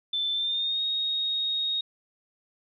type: tone with pitch glide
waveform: sine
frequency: 3532 to 3742 Hz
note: A7 to A#7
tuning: +6 to +6 cents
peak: -25 dBFS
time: 0.13-1.81 s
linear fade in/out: 5 ms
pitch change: +100 cents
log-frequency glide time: 0.33-0.82 s
effects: none